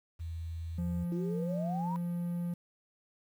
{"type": "tone with pitch glide", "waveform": "sine", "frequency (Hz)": [82.41, 83.03], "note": ["E2", "E2"], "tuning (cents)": [0, 13], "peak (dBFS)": -36, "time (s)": [0.19, 1.05], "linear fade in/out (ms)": 20, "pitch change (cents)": 13, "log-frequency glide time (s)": [0.37, 0.8]}
{"type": "tone", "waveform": "triangle", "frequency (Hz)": 173.6, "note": "F3", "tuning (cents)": -10, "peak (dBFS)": -30, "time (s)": [0.78, 2.54], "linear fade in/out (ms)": 5}
{"type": "exponential sweep", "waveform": "sine", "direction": "up", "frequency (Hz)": [329.6, 987.8], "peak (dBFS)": -36, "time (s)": [1.12, 1.96], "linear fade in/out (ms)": 0}
{"effects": ["10-bit"]}